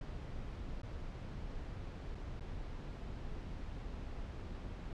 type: noise with dropouts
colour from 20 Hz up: brown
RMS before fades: -44 dBFS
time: 0.01-4.93 s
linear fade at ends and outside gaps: 2 ms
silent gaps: 0.818-0.831 / 2.148-2.152 / 2.397-2.407 s
effects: low-pass 5000 Hz 12 dB/octave